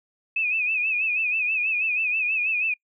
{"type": "tone with vibrato", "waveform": "sine", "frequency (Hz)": 2542, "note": "D#7", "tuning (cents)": 36, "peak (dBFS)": -21, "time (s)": [0.36, 2.74], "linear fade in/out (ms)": 5, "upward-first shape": "sine", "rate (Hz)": 6.2, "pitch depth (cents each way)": 83, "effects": ["noise-tail reverb RT60 0.1 s tail -24 dB re dry"]}